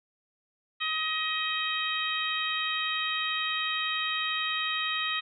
harmonic tone, 631 Hz, D#5, 24 cents sharp, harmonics 2 / 3 / 4 / 5 / 6, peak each -34 / -34 / -34 / -34 / -34 dBFS, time 0.8-5.21 s, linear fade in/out 20 ms, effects none

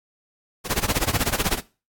pink noise with tremolo, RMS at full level -20 dBFS, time 0.64-1.61 s, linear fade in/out 50 ms, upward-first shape sine, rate 16 Hz, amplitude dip 95%, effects noise-tail reverb RT60 0.3 s tail -18 dB re dry + AAC 64 kbps

